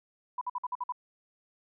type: tone bursts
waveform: sine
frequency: 990 Hz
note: B5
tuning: 4 cents sharp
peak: -30 dBFS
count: 7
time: 0.38-0.923 s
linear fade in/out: 5 ms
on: 33 ms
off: 52 ms
effects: none